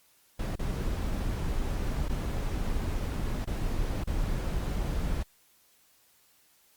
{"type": "noise with dropouts", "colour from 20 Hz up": "brown", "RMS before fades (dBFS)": -30, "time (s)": [0.39, 5.23], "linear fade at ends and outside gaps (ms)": 5, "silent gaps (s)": [[0.556, 0.592], [2.085, 2.095], [3.447, 3.472], [4.038, 4.072]], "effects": ["white hiss -64 dBFS RMS until 6.76 s", "Opus 48 kbps"]}